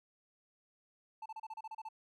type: tone bursts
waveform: triangle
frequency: 880 Hz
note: A5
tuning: in tune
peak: -40 dBFS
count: 10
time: 1.22-1.888 s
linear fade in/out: 5 ms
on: 38 ms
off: 32 ms
effects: none